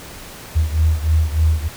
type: beating tone pair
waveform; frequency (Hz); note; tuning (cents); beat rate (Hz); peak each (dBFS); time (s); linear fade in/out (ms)
sine; 77.78 / 81.08; D#2 / E2; 0 / -28; 3.3; -15 / -18; 0.55-1.69; 20
effects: pink hiss -36 dBFS RMS until 1.76 s